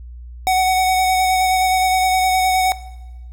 square tone with vibrato, 746 Hz, F#5, 14 cents sharp, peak -14 dBFS, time 0.47-2.72 s, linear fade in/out 0 ms, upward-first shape square, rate 9.6 Hz, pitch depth 11 cents each way, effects noise-tail reverb RT60 1.0 s tail -18 dB re dry + added 60 Hz sine -32 dBFS peak until 3.32 s

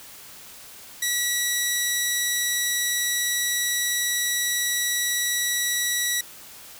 10% pulse tone, 1940 Hz, B6, 31 cents flat, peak -13 dBFS, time 1.02-6.21 s, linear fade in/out 5 ms, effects white hiss -44 dBFS RMS until 6.79 s

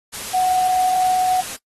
sine tone in noise, 740 Hz, F#5, in tune, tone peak -14 dBFS, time 0.33-1.42 s, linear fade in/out 20 ms, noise white, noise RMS -30 dBFS, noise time 0.12-1.57 s, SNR +13 dB, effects noise-tail reverb RT60 0.1 s tail -21 dB re dry + AAC 32 kbps

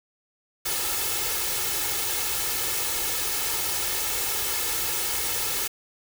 white noise with comb filter, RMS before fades -27 dBFS, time 0.65-5.68 s, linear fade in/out 10 ms, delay 2.3 ms, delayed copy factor +0.7, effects none

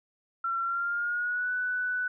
sine tone with pitch glide, 1359 to 1490.6 Hz, F6 to F#6, -48 to +12 cents, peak -27 dBFS, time 0.44-2.08 s, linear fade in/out 5 ms, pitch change +160 cents, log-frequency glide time 0.61-1.52 s, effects none

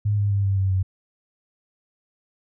sine tone with pitch steps, 103.83 / 101.81 / 99.83 / 97.89 / 95.99 / 94.12 Hz, G#2 / G#2 / G2 / G2 / G2 / F#2, 0 / -34 / +32 / -2 / -36 / +30 cents, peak -18 dBFS, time 0.05-0.83 s, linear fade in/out 10 ms, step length 130 ms, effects none

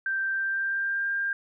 sine tone with pitch glide, 1568 to 1598.2 Hz, G6 to G6, 0 to +33 cents, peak -25 dBFS, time 0.06-1.33 s, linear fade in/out 2 ms, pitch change +33 cents, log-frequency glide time 0.3-1.09 s, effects none

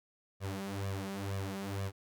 sawtooth tone with flanger, 98 Hz, G2, in tune, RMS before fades -38 dBFS, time 0.4-1.92 s, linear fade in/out 50 ms, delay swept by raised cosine 1.7 to 5 ms, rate 2.1 Hz, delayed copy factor +0.95, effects none

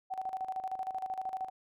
sine tone with tremolo, 757 Hz, F#5, 39 cents sharp, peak -32 dBFS, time 0.1-1.5 s, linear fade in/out 20 ms, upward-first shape square, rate 13 Hz, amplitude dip 70%, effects none

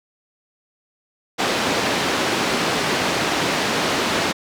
pink band-pass noise, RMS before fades -21 dBFS, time 1.38-4.33 s, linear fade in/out 20 ms, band 220 to 5000 Hz, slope 12 dB/octave, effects none

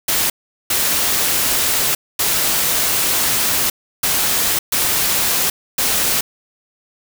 white noise bursts at uneven times, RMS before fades -17 dBFS, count 6, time 0.08-0.3 / 0.7-1.95 / 2.19-3.7 / 4.03-4.59 / 4.72-5.5 / 5.78-6.21 s, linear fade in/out 5 ms, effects none

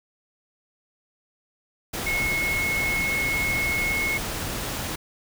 sine tone in noise, 2179 Hz, C#7, 30 cents flat, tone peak -23 dBFS, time 2.06-4.18 s, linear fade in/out 10 ms, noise pink, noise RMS -30 dBFS, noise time 1.93-4.96 s, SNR +4 dB, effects none

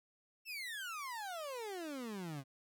30% pulse exponential sweep, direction down, 2726 to 130 Hz, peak -39 dBFS, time 0.45-2.44 s, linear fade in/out 50 ms, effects none

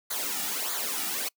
white noise with flanger, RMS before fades -31 dBFS, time 0.1-1.29 s, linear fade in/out 10 ms, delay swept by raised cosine 0.36 to 1.96 ms, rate 1.6 Hz, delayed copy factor -0.75, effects noise-tail reverb RT60 0.1 s tail -26 dB re dry + high-pass 200 Hz 12 dB/octave

